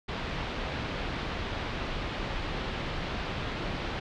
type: low-pass noise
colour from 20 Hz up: pink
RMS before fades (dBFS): -34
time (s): 0.08-4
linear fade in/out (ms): 10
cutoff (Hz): 3900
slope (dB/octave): 24
effects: none